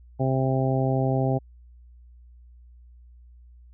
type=harmonic tone; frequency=132.1 Hz; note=C3; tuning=17 cents sharp; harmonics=1 / 2 / 3 / 4 / 5 / 6; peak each=-23 / -28 / -30 / -31 / -30 / -32 dBFS; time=0.19-1.39 s; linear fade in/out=20 ms; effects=added 60 Hz sine -47 dBFS peak until 3.73 s